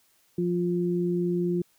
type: tone pair together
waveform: sine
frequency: 175.55 / 351.1 Hz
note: F3 / F4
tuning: +9 / +9 cents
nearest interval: octave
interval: 1200 cents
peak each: -26 dBFS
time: 0.38-1.62 s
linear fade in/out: 5 ms
effects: white hiss -65 dBFS RMS until 1.78 s